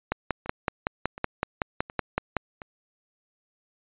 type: two click trains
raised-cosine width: 0.5 ms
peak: -24 / -9 dBFS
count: 4 / 13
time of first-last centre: 0.46-2.618 / 0.12-2.367 s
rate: 1.39 / 5.34 Hz
effects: resampled to 8000 Hz